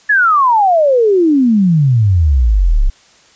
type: exponential sweep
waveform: sine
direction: down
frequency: 1747 to 30.87 Hz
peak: -7 dBFS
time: 0.09-2.9 s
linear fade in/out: 10 ms
effects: white hiss -47 dBFS RMS until 3.35 s + resampled to 16000 Hz